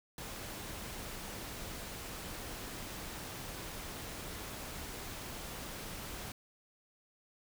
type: noise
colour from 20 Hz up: pink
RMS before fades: -44 dBFS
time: 0.18-6.32 s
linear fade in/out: 2 ms
effects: none